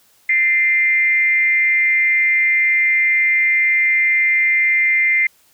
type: tone with frequency modulation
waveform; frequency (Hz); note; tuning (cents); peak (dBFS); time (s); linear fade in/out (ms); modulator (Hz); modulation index
sine; 2086; C7; -6; -12; 0.29-5.27; 5; 305; 0.38
effects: white hiss -55 dBFS RMS until 5.53 s